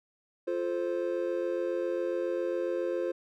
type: chord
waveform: triangle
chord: F major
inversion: none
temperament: just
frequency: 349.2 / 436.5 / 523.8 Hz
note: F4 / A4 / C5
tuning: 0 / -14 / +2 cents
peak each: -30 / -35 / -30 dBFS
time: 0.47-3.12 s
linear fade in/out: 10 ms
effects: none